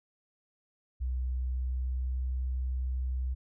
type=tone with pitch glide; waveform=sine; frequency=63.1 to 63.76 Hz; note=B1 to C2; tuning=+38 to -44 cents; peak=-29 dBFS; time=1-3.35 s; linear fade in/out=20 ms; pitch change=+18 cents; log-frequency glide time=1.35-2.29 s; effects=none